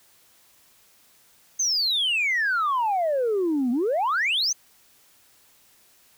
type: exponential two-way sweep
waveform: sine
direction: down then up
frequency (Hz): 6440 to 233.1 to 6440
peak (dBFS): -19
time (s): 1.59-4.53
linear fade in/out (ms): 10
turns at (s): 3.71
effects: tanh soft clip ceiling -18 dBFS + white hiss -58 dBFS RMS until 6.17 s